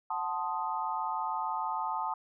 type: chord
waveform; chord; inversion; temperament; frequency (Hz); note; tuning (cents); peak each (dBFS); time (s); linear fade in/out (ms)
sine; F# diminished seventh; none; equal; 740 / 880 / 1046.5 / 1244.5; F#5 / A5 / C6 / Eb6; 0 / 0 / 0 / 0; -39 / -33 / -38 / -37; 0.1-2.14; 5
effects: none